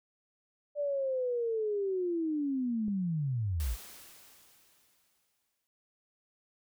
sine linear sweep, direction down, 590 to 47.93 Hz, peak -29 dBFS, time 0.75-3.77 s, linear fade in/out 50 ms
click, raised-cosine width 3 ms, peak -33 dBFS, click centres 2.882 s
white noise with exponential decay, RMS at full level -44 dBFS, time 3.6-5.67 s, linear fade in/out 0 ms, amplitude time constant 450 ms
effects none

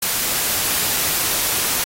white noise, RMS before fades -20 dBFS, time 0.02-1.84 s, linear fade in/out 5 ms, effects AAC 48 kbps

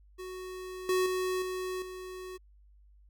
square tone with level steps, 370 Hz, F#4, in tune, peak -40 / -26 / -30 / -34 / -41 dBFS, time 0.18-2.38 s, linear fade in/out 20 ms, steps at 0.89 / 1.06 / 1.42 / 1.82 s, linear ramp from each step 2 ms, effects added 50 Hz sine -56 dBFS peak until 3.09 s

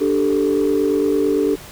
sine chord, D suspended fourth, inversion none, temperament just, 293.7 / 391.6 / 440.5 Hz, D4 / G4 / A4, 0 / -2 / +2 cents, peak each -18 dBFS, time 0-1.56 s, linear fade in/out 20 ms, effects tanh soft clip ceiling -8 dBFS + pink hiss -38 dBFS RMS until 1.71 s

